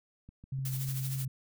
click train, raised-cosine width 5 ms, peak -37 dBFS, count 5, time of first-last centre 0.29-0.889 s, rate 6.68 Hz
sine tone with vibrato, 132.8 Hz, C3, 26 cents sharp, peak -32 dBFS, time 0.52-1.28 s, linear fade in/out 5 ms, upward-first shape square, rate 3.7 Hz, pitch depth 13 cents each way
blue noise with tremolo, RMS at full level -39 dBFS, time 0.65-1.25 s, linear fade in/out 2 ms, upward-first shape sine, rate 13 Hz, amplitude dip 55%
effects none

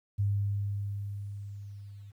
sine tone with level ramp, 101 Hz, G#2, 48 cents flat, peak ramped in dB -24 to -45 dBFS, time 0.18-2.12 s, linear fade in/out 20 ms, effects 11-bit

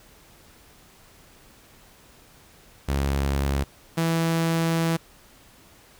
sawtooth tone pair in turn, 69.3 / 164.82 Hz, C#2 / E3, 0 / 0 cents, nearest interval octave + minor third, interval 1500 cents, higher second, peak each -18 / -17 dBFS, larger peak second, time 2.88-3.64 / 3.97-4.97 s, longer second, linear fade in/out 10 ms, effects pink hiss -53 dBFS RMS until 5.99 s

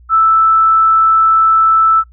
sine tone, 1318.5 Hz, E6, in tune, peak -6 dBFS, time 0.09-2.04 s, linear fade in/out 50 ms, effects noise-tail reverb RT60 0.1 s tail -21 dB re dry + added 60 Hz sine -39 dBFS peak until 2.12 s

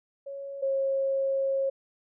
sine tone pair in turn, 554.4 / 542.1 Hz, C#5 / C#5, 0 / -39 cents, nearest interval unison, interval 39 cents, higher first, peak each -35 / -24 dBFS, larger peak second, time 0.26-0.62 / 0.62-1.7 s, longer second, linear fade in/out 10 ms, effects none

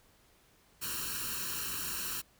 white noise with comb filter, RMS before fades -37 dBFS, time 0.81-2.22 s, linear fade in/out 20 ms, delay 0.71 ms, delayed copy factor +0.95, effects pink hiss -65 dBFS RMS until 2.39 s

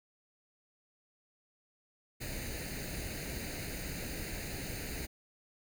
pink noise with comb filter, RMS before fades -40 dBFS, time 2.2-5.07 s, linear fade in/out 20 ms, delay 0.45 ms, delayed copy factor +0.75, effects none

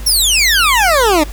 20% pulse exponential sweep, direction down, 5700 to 285.8 Hz, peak -4 dBFS, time 0.06-1.24 s, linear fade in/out 10 ms, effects added 50 Hz sine -23 dBFS peak until 1.32 s + pink hiss -35 dBFS RMS until 1.32 s

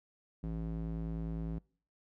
square tone with band-pass filter, 54.8 Hz, A1, 6 cents flat, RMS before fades -38 dBFS, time 0.43-1.59 s, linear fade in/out 10 ms, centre 180 Hz, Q 1.2, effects noise-tail reverb RT60 0.5 s tail -26 dB re dry

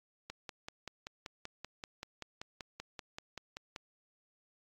click train, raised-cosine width 0.2 ms, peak -25 dBFS, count 19, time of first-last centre 0.3-3.762 s, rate 5.2 Hz, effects AAC 48 kbps

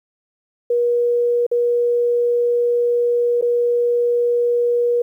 sine tone with dropouts, 479.6 Hz, A#4, 49 cents sharp, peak -14 dBFS, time 0.7-5.02 s, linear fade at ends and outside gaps 5 ms, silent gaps 1.466-1.514 / 3.413-3.423 s, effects 9-bit

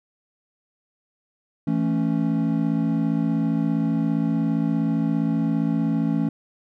triangle chord, A major, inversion second, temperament equal, 164.81 / 220 / 277.2 Hz, E3 / A3 / C#4, 0 / 0 / 0 cents, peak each -22 dBFS, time 1.67-6.29 s, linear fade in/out 5 ms, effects none

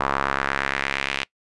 sawtooth tone with band-pass filter sweep, 68.6 Hz, C#2, 17 cents flat, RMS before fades -25 dBFS, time 0-1.24 s, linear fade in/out 5 ms, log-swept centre 1100 to 2700 Hz, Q 2.1, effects noise-tail reverb RT60 0.1 s tail -24 dB re dry + resampled to 24000 Hz

